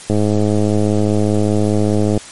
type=click train; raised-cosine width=2 ms; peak=-3 dBFS; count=219; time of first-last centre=0.1-2.176 s; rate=105 Hz; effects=white hiss -35 dBFS RMS until 2.31 s + MP3 48 kbps